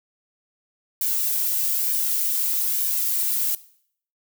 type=noise with flanger; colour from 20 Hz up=violet; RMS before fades=-23 dBFS; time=1.01-3.55 s; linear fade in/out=2 ms; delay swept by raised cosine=1.5 to 2.39 ms; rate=1.1 Hz; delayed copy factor=-0.55; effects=noise-tail reverb RT60 0.6 s tail -18 dB re dry